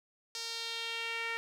sawtooth tone with band-pass filter sweep, 459.4 Hz, A#4, 25 cents flat, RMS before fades -38 dBFS, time 0.35-1.37 s, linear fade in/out 0 ms, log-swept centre 5200 to 2100 Hz, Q 2.4, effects none

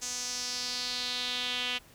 sawtooth tone with band-pass filter sweep, 247.9 Hz, B3, 7 cents sharp, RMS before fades -34 dBFS, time 0.01-1.79 s, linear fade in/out 20 ms, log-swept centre 6500 to 3000 Hz, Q 3.5, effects pink hiss -57 dBFS RMS until 1.94 s

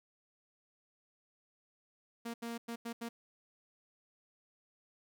sawtooth tone bursts at uneven times, 233.1 Hz, A#3, in tune, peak -35 dBFS, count 5, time 2.25-2.34 / 2.42-2.58 / 2.68-2.76 / 2.85-2.93 / 3.01-3.09 s, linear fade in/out 10 ms, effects none

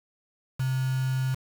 sine tone with quantisation, 130.81 Hz, C3, in tune, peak -24 dBFS, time 0.59-1.35 s, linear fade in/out 10 ms, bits 6, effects none

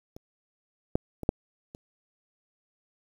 clicks, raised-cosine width 2 ms, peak -30 / -10 / -22 / -8 / -29 dBFS, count 5, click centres 0.165 / 0.955 / 1.233 / 1.291 / 1.749 s, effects 8-bit

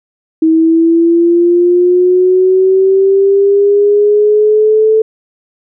sine linear sweep, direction up, 319.2 to 440 Hz, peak -5 dBFS, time 0.42-5.02 s, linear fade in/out 5 ms, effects none

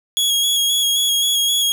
sawtooth tone with vibrato, 3322 Hz, G#7, in tune, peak -12 dBFS, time 0.17-1.72 s, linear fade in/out 0 ms, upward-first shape square, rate 3.8 Hz, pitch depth 20 cents each way, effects none

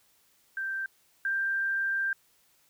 sine tone pair in turn, 1568 / 1581.6 Hz, G6 / G6, 0 / +15 cents, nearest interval unison, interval 15 cents, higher second, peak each -30 / -26 dBFS, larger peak second, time 0.57-0.86 / 1.25-2.13 s, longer second, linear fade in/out 2 ms, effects white hiss -66 dBFS RMS until 2.69 s

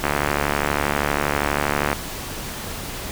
click train, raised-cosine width 0.5 ms, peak -4 dBFS, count 138, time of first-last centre 0.04-1.93 s, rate 72.5 Hz, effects pink hiss -31 dBFS RMS until 3.11 s

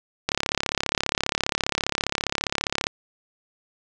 click train, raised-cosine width 0.2 ms, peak -4 dBFS, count 91, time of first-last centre 0.29-2.869 s, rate 34.9 Hz, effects resampled to 22050 Hz + 7-bit

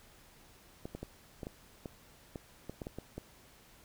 clicks, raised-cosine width 2 ms, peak -27 dBFS, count 12, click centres 0.855 / 0.95 / 1.03 / 1.432 / 1.469 / 1.858 / 2.358 / 2.696 / 2.818 / 2.869 / 2.986 / 3.18 s, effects pink hiss -60 dBFS RMS until 3.84 s

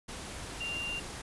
sine tone in noise, 2782 Hz, F7, 7 cents flat, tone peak -34 dBFS, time 0.6-1 s, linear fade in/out 10 ms, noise pink, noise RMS -42 dBFS, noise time 0.08-1.22 s, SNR +5 dB, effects resampled to 24000 Hz

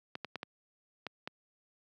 clicks, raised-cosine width 0.3 ms, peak -22 dBFS, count 6, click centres 0.154 / 0.247 / 0.357 / 0.431 / 1.067 / 1.275 s, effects high-pass 150 Hz 12 dB/octave

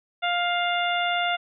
harmonic tone, 702 Hz, F5, 9 cents sharp, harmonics 1 / 2 / 3 / 4 / 5, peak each -25 / -28 / -30 / -31 / -32 dBFS, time 0.22-1.37 s, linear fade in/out 20 ms, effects none

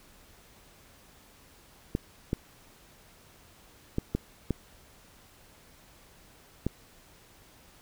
clicks, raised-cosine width 3 ms, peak -14 dBFS, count 6, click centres 1.951 / 2.331 / 3.984 / 4.15 / 4.507 / 6.666 s, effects pink hiss -57 dBFS RMS until 7.81 s

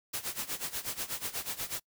white noise with tremolo, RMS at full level -34 dBFS, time 0.13-1.8 s, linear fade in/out 10 ms, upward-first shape sine, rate 8.2 Hz, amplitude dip 85%, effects noise-tail reverb RT60 0.1 s tail -25 dB re dry

